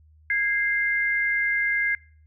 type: tone pair together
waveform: sine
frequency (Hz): 1643.1 / 2093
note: G#6 / C7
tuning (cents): -19 / 0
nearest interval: major third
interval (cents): 419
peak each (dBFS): -24 / -23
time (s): 0.3-1.95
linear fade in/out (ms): 2
effects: noise-tail reverb RT60 0.5 s tail -25 dB re dry + added 77 Hz sine -52 dBFS peak until 2.26 s